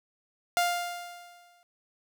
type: tone with exponential decay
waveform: sawtooth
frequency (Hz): 701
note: F5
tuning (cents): +6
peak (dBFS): -18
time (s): 0.57-1.63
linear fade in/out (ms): 0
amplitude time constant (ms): 230
effects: none